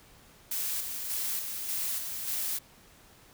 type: noise with tremolo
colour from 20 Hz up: blue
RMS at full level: -32 dBFS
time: 0.51-2.59 s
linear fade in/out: 5 ms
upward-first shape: square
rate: 1.7 Hz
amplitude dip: 40%
effects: pink hiss -57 dBFS RMS until 3.33 s